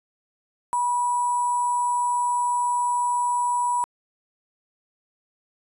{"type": "tone with sample-and-hold", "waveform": "sine", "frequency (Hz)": 974, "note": "B5", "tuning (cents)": -24, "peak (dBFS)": -20, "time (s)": [0.73, 3.84], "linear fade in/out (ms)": 0, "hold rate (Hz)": 8820, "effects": ["resampled to 32000 Hz"]}